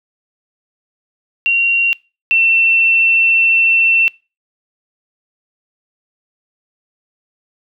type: tone pair in turn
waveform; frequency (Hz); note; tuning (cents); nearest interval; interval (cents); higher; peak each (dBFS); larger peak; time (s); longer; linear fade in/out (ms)
sine; 2753 / 2693; F7 / E7; -25 / +36; unison; 39; first; -10 / -9; second; 1.46-1.93 / 2.31-4.08; second; 0
effects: noise-tail reverb RT60 0.3 s tail -24 dB re dry